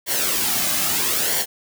white noise with flanger, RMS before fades -21 dBFS, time 0.06-1.46 s, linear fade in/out 50 ms, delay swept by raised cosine 0.78 to 2.18 ms, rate 0.77 Hz, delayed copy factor -0.6, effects none

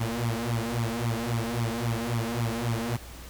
sawtooth tone with flanger, 116.54 Hz, A#2, in tune, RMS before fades -29 dBFS, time 0-2.97 s, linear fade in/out 10 ms, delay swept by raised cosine 0.86 to 4.86 ms, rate 3.7 Hz, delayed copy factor +1, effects added 60 Hz sine -44 dBFS peak until 3.29 s + pink hiss -46 dBFS RMS until 3.29 s

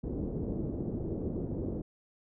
white low-pass noise, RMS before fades -35 dBFS, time 0.03-1.82 s, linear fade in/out 10 ms, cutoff 390 Hz, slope 24 dB/octave, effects none

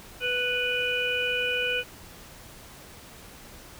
harmonic tone, 493.9 Hz, B4, in tune, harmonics 1 / 3 / 5 / 6, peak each -31 / -31 / -28 / -31 dBFS, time 0.2-1.84 s, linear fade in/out 50 ms, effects pink hiss -47 dBFS RMS until 3.79 s

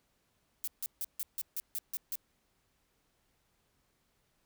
violet noise bursts, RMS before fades -36 dBFS, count 9, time 0.64-2.155 s, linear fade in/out 0 ms, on 35 ms, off 150 ms, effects pink hiss -75 dBFS RMS until 4.45 s

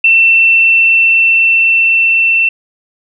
sine tone with level ramp, 2688 Hz, E7, 33 cents sharp, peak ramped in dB -4 to -7 dBFS, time 0.04-2.49 s, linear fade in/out 5 ms, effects none

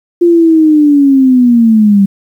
sine linear sweep, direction down, 349.2 to 193.7 Hz, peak -3 dBFS, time 0.21-2.06 s, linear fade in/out 10 ms, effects 7-bit

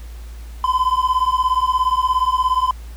triangle beating tone pair, 1010 / 1027 Hz, B5 / C6, +39 / -33 cents, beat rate 17 Hz, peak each -16 dBFS, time 0.64-2.71 s, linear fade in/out 2 ms, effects added 57 Hz sine -31 dBFS peak until 2.96 s + pink hiss -47 dBFS RMS until 2.96 s

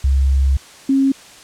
sine tone pair in turn, 67.7 / 270.8 Hz, C#2 / C#4, -40 / -40 cents, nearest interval 2 octaves, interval 2400 cents, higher second, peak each -11 dBFS, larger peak neither, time 0.04-0.57 / 0.89-1.12 s, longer first, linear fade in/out 5 ms, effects white hiss -41 dBFS RMS until 1.43 s + low-pass 8000 Hz 12 dB/octave

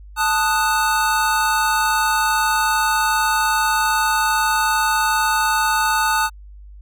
square chord, D# diminished, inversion second, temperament equal, 880 / 1244.5 / 1480 Hz, A5 / D#6 / F#6, 0 / 0 / 0 cents, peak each -20 / -22 / -22 dBFS, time 0.16-6.3 s, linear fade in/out 50 ms, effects added 50 Hz sine -37 dBFS peak until 6.81 s

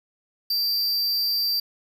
square tone with amplitude modulation, 4699 Hz, D8, in tune, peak -20 dBFS, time 0.5-1.6 s, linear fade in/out 5 ms, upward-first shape sine, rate 252 Hz, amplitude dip 40%, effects 8-bit

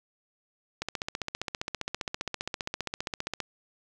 click train, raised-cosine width 0.2 ms, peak -14 dBFS, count 40, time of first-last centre 0.82-3.403 s, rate 15.1 Hz, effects none

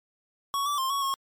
square tone with pitch steps, 1114 / 1158 / 1056 / 1115 / 1087 Hz, C#6 / D6 / C6 / C#6 / C#6, +8 / -25 / +16 / +10 / -34 cents, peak -26 dBFS, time 0.54-1.14 s, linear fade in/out 0 ms, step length 120 ms, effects MP3 64 kbps

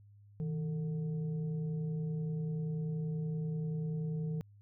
sine tone with frequency modulation, 159.2 Hz, D#3, 40 cents sharp, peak -33 dBFS, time 0.4-4.41 s, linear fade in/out 0 ms, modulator 288 Hz, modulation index 0.43, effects added 102 Hz sine -56 dBFS peak until 4.61 s

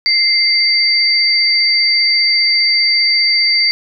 sine tone pair together, 2093 / 4639 Hz, C7 / D8, 0 / -22 cents, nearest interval octave + major second, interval 1378 cents, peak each -15 / -11 dBFS, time 0.06-3.71 s, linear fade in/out 0 ms, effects none

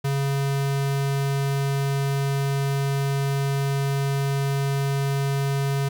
square tone, 138.59 Hz, C#3, in tune, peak -22 dBFS, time 0.04-5.89 s, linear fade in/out 10 ms, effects 10-bit

